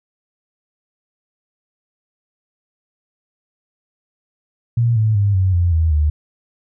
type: tone with pitch steps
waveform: sine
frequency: 117.7 / 109.19 / 101.29 / 93.96 / 87.16 / 80.86 / 75.01 Hz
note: A#2 / A2 / G#2 / F#2 / F2 / E2 / D2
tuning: +17 / -13 / -43 / +27 / -3 / -33 / +37 cents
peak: -12 dBFS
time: 4.77-6.1 s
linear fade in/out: 5 ms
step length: 190 ms
effects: none